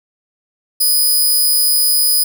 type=tone; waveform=5% pulse; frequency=4987 Hz; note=D#8; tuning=3 cents sharp; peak=-4 dBFS; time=0.8-2.24 s; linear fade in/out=10 ms; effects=none